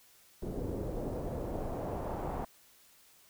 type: noise with low-pass filter sweep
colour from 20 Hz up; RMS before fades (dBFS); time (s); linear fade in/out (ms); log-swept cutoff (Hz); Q
pink; -37; 0.42-2.45; 5; 420 to 850; 1.8
effects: white hiss -62 dBFS RMS until 3.29 s